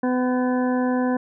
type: harmonic tone with a mistuned harmonic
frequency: 251.9 Hz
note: B3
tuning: 34 cents sharp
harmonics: 1 / 2 / 3 / 4 / 6 / 7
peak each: -20 / -26 / -30 / -32 / -36 / -37 dBFS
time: 0.03-1.17 s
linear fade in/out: 5 ms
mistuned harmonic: 7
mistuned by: -28 cents
effects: none